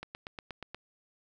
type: click train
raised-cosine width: 0.3 ms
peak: -24 dBFS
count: 7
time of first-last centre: 0.03-0.746 s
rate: 8.38 Hz
effects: none